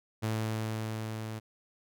sawtooth tone with level ramp, 110 Hz, A2, in tune, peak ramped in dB -25 to -33 dBFS, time 0.22-1.4 s, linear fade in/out 20 ms, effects none

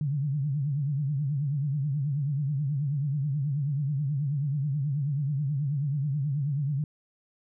sine tone with vibrato, 142.5 Hz, C#3, 48 cents sharp, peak -25 dBFS, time 0.01-6.84 s, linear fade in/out 2 ms, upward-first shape triangle, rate 9.3 Hz, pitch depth 160 cents each way, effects none

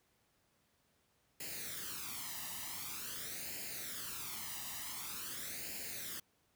white noise with flanger, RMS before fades -44 dBFS, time 1.4-6.2 s, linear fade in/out 5 ms, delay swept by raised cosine 0.42 to 1.04 ms, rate 0.46 Hz, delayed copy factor +0.7, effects pink hiss -75 dBFS RMS until 6.55 s + high-pass 60 Hz 12 dB/octave

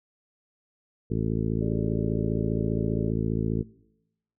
harmonic tone, 55 Hz, A1, in tune, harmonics 1 / 2 / 3 / 4 / 5 / 6 / 7 / 8, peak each -34 / -29 / -30 / -32 / -34 / -37 / -35 / -37 dBFS, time 1.1-3.63 s, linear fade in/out 10 ms
sine chord, D diminished, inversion first, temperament equal, 349.2 / 415.3 / 587.3 Hz, F4 / Ab4 / D5, 0 / 0 / 0 cents, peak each -40 / -36 / -41 dBFS, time 1.61-3.11 s, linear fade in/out 10 ms
effects noise-tail reverb RT60 0.9 s tail -22 dB re dry

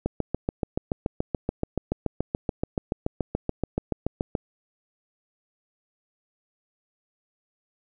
click train, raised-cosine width 2 ms, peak -11 dBFS, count 31, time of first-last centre 0.06-4.352 s, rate 6.99 Hz, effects none

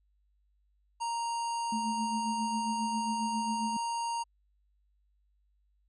harmonic tone, 932 Hz, A#5, 1 cent flat, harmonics 1 / 3 / 5 / 7 / 9 / 10, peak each -31 / -45 / -46 / -47 / -53 / -50 dBFS, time 1-4.24 s, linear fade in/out 20 ms
sine tone with tremolo, 219.7 Hz, A3, 2 cents flat, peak -31 dBFS, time 1.72-3.77 s, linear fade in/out 5 ms, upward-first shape sine, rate 7.4 Hz, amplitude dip 65%
effects added 50 Hz sine -68 dBFS peak until 5.88 s

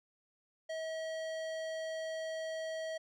sine tone with hard clipping, 641 Hz, E5, 49 cents flat, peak -39 dBFS, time 0.69-2.98 s, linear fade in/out 10 ms, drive 16 dB, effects none

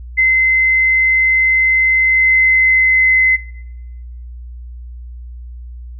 sine tone with pitch glide, 2060 to 2048 Hz, C7 to C7, -28 to -38 cents, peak -8 dBFS, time 0.17-3.37 s, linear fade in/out 20 ms, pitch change -10 cents, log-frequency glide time 1.97-3.17 s, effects noise-tail reverb RT60 1.0 s tail -20 dB re dry + added 60 Hz sine -28 dBFS peak until 5.99 s

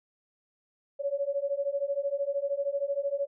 sine beating tone pair, 554.4 / 567.4 Hz, C#5 / C#5, 0 / +40 cents, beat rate 13 Hz, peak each -31 / -30 dBFS, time 0.99-3.27 s, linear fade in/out 20 ms, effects none

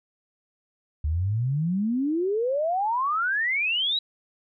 sine exponential sweep, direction up, 71.8 to 3951 Hz, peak -22 dBFS, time 1.04-3.99 s, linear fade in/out 5 ms, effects none

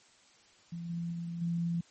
sine tone with level steps, 169.9 Hz, F3, 47 cents flat, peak -37 / -33 / -35 / -29 dBFS, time 0.72-1.81 s, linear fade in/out 5 ms, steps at 0.89 / 1.12 / 1.41 s, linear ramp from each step 10 ms, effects white hiss -62 dBFS RMS until 1.9 s + MP3 32 kbps

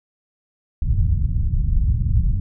pink low-pass noise, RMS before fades -18 dBFS, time 0.82-2.4 s, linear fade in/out 2 ms, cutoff 130 Hz, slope 24 dB/octave, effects none

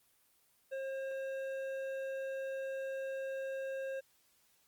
triangle tone with hard clipping, 536 Hz, C5, 42 cents sharp, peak -39 dBFS, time 0.71-4.01 s, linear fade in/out 20 ms, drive 13 dB, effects white hiss -71 dBFS RMS until 4.67 s + Opus 24 kbps

